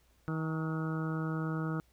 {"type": "harmonic tone with a mistuned harmonic", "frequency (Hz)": 159.4, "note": "D#3", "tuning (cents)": 42, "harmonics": [1, 2, 3, 4, 5, 6, 7, 8, 9], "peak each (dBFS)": [-33, -38, -44, -50, -52, -52, -50, -44, -46], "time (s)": [0.28, 1.8], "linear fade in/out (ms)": 0, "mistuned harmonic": 6, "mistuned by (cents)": -68, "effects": ["added 60 Hz sine -67 dBFS peak until 1.92 s", "pink hiss -70 dBFS RMS until 1.92 s"]}